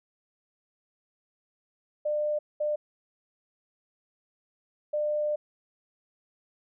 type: tone bursts at uneven times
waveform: sine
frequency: 599 Hz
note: D5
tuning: 34 cents sharp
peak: -25 dBFS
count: 3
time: 2.05-2.39 / 2.6-2.76 / 4.93-5.36 s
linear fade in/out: 10 ms
effects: none